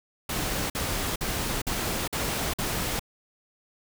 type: noise bursts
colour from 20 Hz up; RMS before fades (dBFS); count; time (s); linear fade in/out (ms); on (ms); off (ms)
pink; -29; 6; 0.29-2.995; 5; 410; 49
effects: none